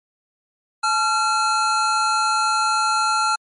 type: tone pair together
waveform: square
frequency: 862 / 1371.7 Hz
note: A5 / F6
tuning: -36 / -32 cents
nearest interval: minor sixth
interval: 804 cents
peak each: -23 / -19 dBFS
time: 0.83-3.36 s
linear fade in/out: 10 ms
effects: MP3 48 kbps